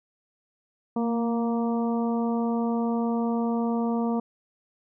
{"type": "harmonic tone with a mistuned harmonic", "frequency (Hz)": 233.7, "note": "A#3", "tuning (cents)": 5, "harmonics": [1, 2, 3, 4, 5], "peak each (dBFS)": [-24, -31, -34, -36, -40], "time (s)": [0.96, 4.2], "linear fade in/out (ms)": 5, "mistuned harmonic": 1, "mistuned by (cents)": -22, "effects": []}